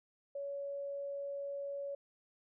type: tone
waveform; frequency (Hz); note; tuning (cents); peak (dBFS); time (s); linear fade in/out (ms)
sine; 562; C#5; +24; -38; 0.35-1.95; 5
effects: none

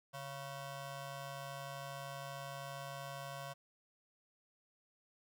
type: ring-modulated tone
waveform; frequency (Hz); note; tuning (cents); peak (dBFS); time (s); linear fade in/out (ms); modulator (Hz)
20% pulse; 415.3; G#4; 0; -36; 0.13-3.54; 20; 274
effects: none

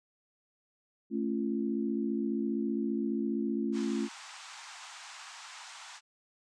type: chord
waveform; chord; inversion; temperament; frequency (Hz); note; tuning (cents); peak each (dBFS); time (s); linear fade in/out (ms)
sine; A augmented; none; just; 220 / 275 / 343.8; A3 / C#4 / E#4; 0 / -14 / -27; -32 / -34 / -35; 1.1-4.09; 50
type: band-pass noise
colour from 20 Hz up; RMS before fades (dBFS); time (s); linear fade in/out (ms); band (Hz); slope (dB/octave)
pink; -48; 3.72-6.01; 50; 790 to 8300; 48
effects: none

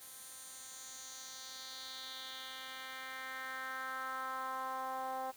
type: tone with band-pass filter sweep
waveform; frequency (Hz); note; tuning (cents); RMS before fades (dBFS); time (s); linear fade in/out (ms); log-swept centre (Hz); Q
10% pulse; 261.6; C4; 0; -44; 0-5.32; 20; 11000 to 730; 2.4
effects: white hiss -59 dBFS RMS until 5.36 s

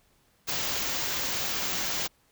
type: band-stop noise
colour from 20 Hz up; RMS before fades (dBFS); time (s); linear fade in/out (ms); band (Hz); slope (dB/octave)
white; -30; 0.47-2.08; 20; 7400 to 15000; 96
effects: pink hiss -66 dBFS RMS until 2.31 s

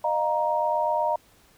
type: tone cluster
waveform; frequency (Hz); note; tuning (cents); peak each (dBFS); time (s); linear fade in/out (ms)
sine; 612 / 700 / 937; D#5 / F5 / A#5; -29 / +4 / +9; -26 / -29 / -24; 0.04-1.16; 5
effects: pink hiss -58 dBFS RMS until 1.57 s

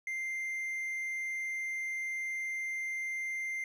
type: tone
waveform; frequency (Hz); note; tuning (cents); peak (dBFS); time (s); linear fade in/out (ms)
triangle; 2093; C7; 0; -32; 0.07-3.64; 2
effects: none

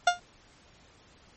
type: tone with exponential decay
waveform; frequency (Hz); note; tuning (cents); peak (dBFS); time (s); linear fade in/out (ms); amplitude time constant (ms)
30% pulse; 707; F5; +21; -13; 0.07-0.2; 5; 28
effects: pink hiss -58 dBFS RMS until 1.36 s + MP3 32 kbps

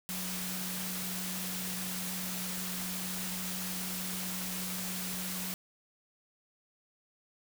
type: tone in noise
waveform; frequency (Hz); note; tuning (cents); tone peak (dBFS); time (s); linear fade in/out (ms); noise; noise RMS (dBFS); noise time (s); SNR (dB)
sine; 183.8; F#3; -11; -40; 0.09-5.54; 0; white; -38; 0.09-5.54; -5
effects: none

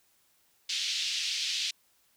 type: band-pass noise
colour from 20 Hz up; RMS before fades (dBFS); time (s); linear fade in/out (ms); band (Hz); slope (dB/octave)
white; -32; 0.69-1.71; 5; 2700 to 5000; 24
effects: white hiss -68 dBFS RMS until 2.16 s

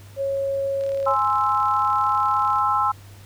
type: tone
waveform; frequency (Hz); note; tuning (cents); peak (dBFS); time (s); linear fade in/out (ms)
sine; 549; C#5; -17; -21; 0.16-1.16; 50
type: click train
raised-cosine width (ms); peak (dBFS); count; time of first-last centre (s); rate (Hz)
0.2; -27; 66; 0.81-2.586; 36.6
type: chord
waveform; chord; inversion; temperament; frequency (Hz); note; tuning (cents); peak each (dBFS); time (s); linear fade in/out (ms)
sine; Ab augmented; none; equal; 830.6 / 1046.5 / 1318.5; Ab5 / C6 / E6; 0 / 0 / 0; -23 / -22 / -21; 1.06-2.92; 10
effects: added 99 Hz sine -42 dBFS peak until 3.25 s + pink hiss -50 dBFS RMS until 3.25 s

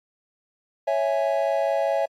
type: chord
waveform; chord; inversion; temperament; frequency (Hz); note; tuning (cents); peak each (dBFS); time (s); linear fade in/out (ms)
triangle; C# minor; none; equal; 554.4 / 659.3 / 830.6; C#5 / E5 / G#5; 0 / 0 / 0; -22 / -22 / -26; 0.87-2.06; 10
effects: AAC 64 kbps

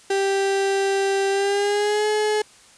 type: tone with pitch glide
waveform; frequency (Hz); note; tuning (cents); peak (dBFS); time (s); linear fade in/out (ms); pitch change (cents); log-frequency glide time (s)
35% pulse; 392 to 425; G4 to G#4; 0 to +40; -17; 0.1-2.42; 5; +140; 1.3-2.07
effects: white hiss -50 dBFS RMS until 2.77 s + resampled to 22050 Hz

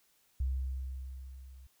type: tone with level ramp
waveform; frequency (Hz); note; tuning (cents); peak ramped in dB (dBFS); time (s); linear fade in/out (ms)
sine; 65.41; C2; 0; -28 to -50; 0.4-1.67; 5
effects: white hiss -70 dBFS RMS until 1.8 s

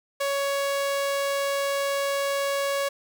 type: tone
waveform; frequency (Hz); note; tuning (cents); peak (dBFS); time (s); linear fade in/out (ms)
sawtooth; 558; C#5; +11; -20; 0.2-2.89; 10
effects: 10-bit

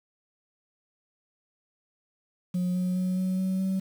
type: tone with pitch steps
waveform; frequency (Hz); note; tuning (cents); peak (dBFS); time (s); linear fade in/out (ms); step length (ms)
sine; 180 / 181.99 / 183.99 / 186.03 / 188.08 / 190.15; F#3 / F#3 / F#3 / F#3 / F#3 / F#3; -47 / -28 / -9 / +10 / +29 / +48; -22; 2.54-3.8; 10; 210
effects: tanh soft clip ceiling -23 dBFS + 8-bit

